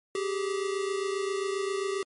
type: tone pair together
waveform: square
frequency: 387.8 / 415.3 Hz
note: G4 / G#4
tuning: -19 / 0 cents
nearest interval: minor second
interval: 119 cents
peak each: -30 / -35 dBFS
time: 0.15-2.03 s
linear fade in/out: 2 ms
effects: MP3 48 kbps